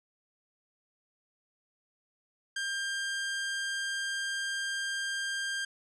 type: tone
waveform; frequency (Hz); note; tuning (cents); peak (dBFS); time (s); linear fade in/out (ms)
sawtooth; 1595; G6; +30; -28; 2.56-5.65; 5
effects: resampled to 22050 Hz